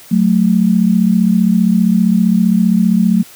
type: tone pair together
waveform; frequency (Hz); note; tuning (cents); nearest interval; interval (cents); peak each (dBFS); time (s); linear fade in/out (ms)
sine; 184.78 / 220; F#3 / A3; -2 / 0; minor third; 302; -11; 0.11-3.23; 10
effects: white hiss -39 dBFS RMS until 3.35 s + high-pass 80 Hz 12 dB/octave